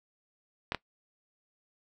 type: clicks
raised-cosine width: 0.3 ms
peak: -14 dBFS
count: 2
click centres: 0.721 / 0.747 s
effects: noise-tail reverb RT60 0.1 s tail -20 dB re dry